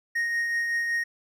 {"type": "tone with tremolo", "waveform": "triangle", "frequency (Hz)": 1864.7, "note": "A#6", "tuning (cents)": 0, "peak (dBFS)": -21, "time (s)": [0.15, 1.04], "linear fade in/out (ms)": 10, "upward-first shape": "triangle", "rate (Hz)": 5.3, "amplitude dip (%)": 35, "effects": []}